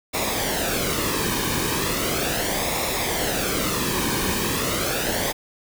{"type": "noise with flanger", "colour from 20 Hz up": "pink", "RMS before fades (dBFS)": -24, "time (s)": [0.13, 5.33], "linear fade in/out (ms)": 20, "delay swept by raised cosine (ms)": [0.65, 1.5], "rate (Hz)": 0.37, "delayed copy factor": -0.6, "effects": []}